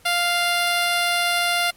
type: tone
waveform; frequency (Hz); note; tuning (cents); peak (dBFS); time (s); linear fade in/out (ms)
10% pulse; 698.5; F5; 0; -10; 0.05-1.71; 10
effects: pink hiss -53 dBFS RMS until 1.76 s + MP3 64 kbps